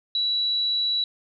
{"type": "tone", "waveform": "sine", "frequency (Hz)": 3925, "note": "B7", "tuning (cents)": -11, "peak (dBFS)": -21, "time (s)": [0.15, 1.04], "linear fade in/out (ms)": 2, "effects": []}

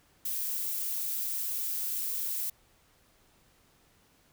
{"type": "noise", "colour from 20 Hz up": "violet", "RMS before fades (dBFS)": -33, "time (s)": [0.25, 2.5], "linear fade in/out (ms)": 5, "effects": ["pink hiss -65 dBFS RMS until 4.32 s"]}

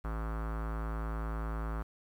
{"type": "tone with low-pass filter", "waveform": "square", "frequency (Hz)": 55, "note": "A1", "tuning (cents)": 0, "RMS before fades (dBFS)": -36, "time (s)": [0.04, 1.83], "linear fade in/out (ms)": 10, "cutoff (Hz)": 1300, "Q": 3.4, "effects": ["10-bit"]}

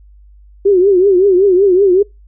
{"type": "tone with vibrato", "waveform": "sine", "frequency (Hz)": 380.5, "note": "F#4", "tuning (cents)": 48, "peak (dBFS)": -6, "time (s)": [0.65, 2.03], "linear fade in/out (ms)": 10, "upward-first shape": "triangle", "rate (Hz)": 5.3, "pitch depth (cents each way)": 150, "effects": ["noise-tail reverb RT60 0.2 s tail -25 dB re dry", "added 50 Hz sine -39 dBFS peak until 2.27 s"]}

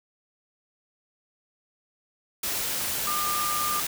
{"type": "tone in noise", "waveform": "sine", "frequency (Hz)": 1203, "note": "D6", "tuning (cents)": 41, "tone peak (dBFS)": -27, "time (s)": [3.07, 3.8], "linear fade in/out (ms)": 5, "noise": "white", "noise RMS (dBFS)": -29, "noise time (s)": [2.43, 3.87], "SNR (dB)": -1, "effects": []}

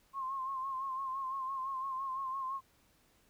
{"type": "tone with vibrato", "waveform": "sine", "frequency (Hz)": 1065, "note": "C6", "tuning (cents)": 30, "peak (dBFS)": -35, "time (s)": [0.13, 2.61], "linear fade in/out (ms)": 50, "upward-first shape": "sine", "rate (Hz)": 5.9, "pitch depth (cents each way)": 50, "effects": ["pink hiss -69 dBFS RMS until 3.29 s"]}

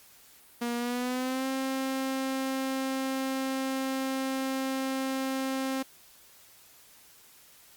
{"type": "tone with pitch glide", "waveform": "sawtooth", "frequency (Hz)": [238.1, 265.7], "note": ["A#3", "C4"], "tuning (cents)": [37, 27], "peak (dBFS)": -25, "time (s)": [0.61, 5.83], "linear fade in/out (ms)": 10, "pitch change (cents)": 190, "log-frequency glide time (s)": [0.76, 1.47], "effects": ["white hiss -56 dBFS RMS until 7.76 s", "Opus 48 kbps"]}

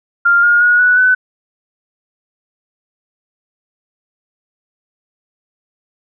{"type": "tone with pitch steps", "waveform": "sine", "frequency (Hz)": [1396.9, 1423, 1449.5, 1476.5, 1504.1], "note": ["F6", "F6", "F#6", "F#6", "F#6"], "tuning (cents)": [0, 32, -36, -4, 28], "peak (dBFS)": -7, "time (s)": [0.25, 1.15], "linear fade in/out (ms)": 10, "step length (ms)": 180, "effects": []}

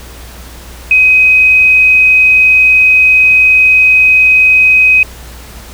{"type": "tone", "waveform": "sine", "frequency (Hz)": 2521, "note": "D#7", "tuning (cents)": 22, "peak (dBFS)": -3, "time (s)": [0.91, 5.03], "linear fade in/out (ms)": 2, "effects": ["added 60 Hz sine -30 dBFS peak until 5.73 s", "pink hiss -33 dBFS RMS until 5.73 s"]}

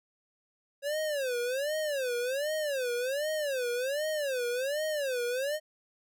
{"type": "tone with vibrato", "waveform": "square", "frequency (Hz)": 547, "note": "C#5", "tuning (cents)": -23, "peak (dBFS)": -30, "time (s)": [0.82, 5.6], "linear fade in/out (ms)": 50, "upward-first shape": "sine", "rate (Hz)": 1.3, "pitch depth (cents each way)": 230, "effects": []}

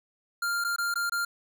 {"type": "tone with dropouts", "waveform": "square", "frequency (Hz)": 1396.9, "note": "F6", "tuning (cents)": 0, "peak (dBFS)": -27, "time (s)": [0.42, 1.25], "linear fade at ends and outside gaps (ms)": 5, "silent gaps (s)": [[0.641, 0.646], [0.762, 0.783], [0.941, 0.956], [1.097, 1.12]], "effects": []}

